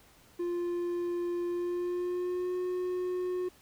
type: tone with pitch glide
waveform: triangle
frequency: 349.2 to 362.8 Hz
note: F4 to F#4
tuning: 0 to -34 cents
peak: -28 dBFS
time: 0.39-3.49 s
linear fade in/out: 10 ms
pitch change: +66 cents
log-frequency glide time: 1.48-2.57 s
effects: pink hiss -60 dBFS RMS until 3.61 s